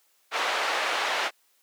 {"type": "band-pass noise", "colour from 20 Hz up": "pink", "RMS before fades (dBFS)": -27, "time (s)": [0.31, 1.31], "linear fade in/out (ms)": 50, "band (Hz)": [630, 3300], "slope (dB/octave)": 12, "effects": ["white hiss -66 dBFS RMS until 1.62 s", "high-pass 400 Hz 12 dB/octave"]}